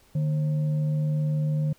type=tone with frequency modulation; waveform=sine; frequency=151.2 Hz; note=D#3; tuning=49 cents flat; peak=-22 dBFS; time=0.15-1.73 s; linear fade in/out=5 ms; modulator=384 Hz; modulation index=0.25; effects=pink hiss -59 dBFS RMS until 1.78 s